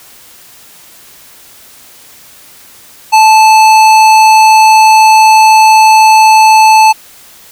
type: tone with hard clipping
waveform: sine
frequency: 874 Hz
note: A5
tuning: 12 cents flat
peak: -3 dBFS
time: 3.12-6.93 s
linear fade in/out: 20 ms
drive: 16 dB
effects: white hiss -37 dBFS RMS until 7.51 s